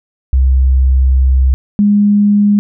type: tone pair in turn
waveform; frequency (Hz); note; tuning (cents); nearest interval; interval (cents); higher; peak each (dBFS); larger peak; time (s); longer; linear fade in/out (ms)
sine; 65.4 / 205.3; C2 / G#3; 0 / -20; octave + minor sixth; 1980; second; -6; neither; 0.33-1.54 / 1.79-2.59; first; 0
effects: none